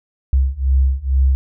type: beating tone pair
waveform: sine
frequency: 65.41 / 67.61 Hz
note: C2 / C#2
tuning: 0 / -43 cents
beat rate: 2.2 Hz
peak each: -16 / -15 dBFS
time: 0.33-1.35 s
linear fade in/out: 0 ms
effects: none